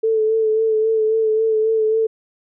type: tone with vibrato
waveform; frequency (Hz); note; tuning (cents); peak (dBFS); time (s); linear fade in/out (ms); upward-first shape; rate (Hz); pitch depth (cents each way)
sine; 440; A4; 0; -14; 0.03-2.07; 10; sine; 3.7; 28
effects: none